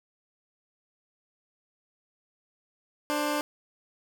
15% pulse tone pair together, 295.8 / 527 Hz, D4 / C5, +13 / +12 cents, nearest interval minor seventh, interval 999 cents, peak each -21 / -27 dBFS, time 3.1-3.41 s, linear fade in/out 0 ms, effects none

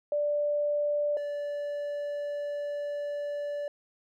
sine / triangle tone pair in turn, 587.3 / 580.9 Hz, D5 / D5, 0 / -19 cents, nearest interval unison, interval 19 cents, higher first, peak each -25 / -29 dBFS, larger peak first, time 0.12-1.17 / 1.17-3.68 s, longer second, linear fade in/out 2 ms, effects none

